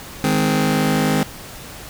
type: chord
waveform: sawtooth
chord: Ab major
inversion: second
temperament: just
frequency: 155.74 / 207.7 / 259.6 Hz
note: Eb3 / Ab3 / C4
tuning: +2 / 0 / -13 cents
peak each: -16 dBFS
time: 0.24-1.23 s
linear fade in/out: 0 ms
effects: pink hiss -36 dBFS RMS until 1.89 s